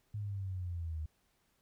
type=linear sweep; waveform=sine; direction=down; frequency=105.9 to 76.1 Hz; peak=-36 dBFS; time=0.14-1.06 s; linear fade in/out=5 ms; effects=pink hiss -75 dBFS RMS until 1.61 s